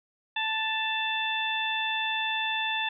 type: harmonic tone with a mistuned harmonic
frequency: 880 Hz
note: A5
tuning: in tune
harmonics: 1 / 2 / 3 / 4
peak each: -32 / -32 / -32 / -32 dBFS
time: 0.36-2.89 s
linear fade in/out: 5 ms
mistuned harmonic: 3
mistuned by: +18 cents
effects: none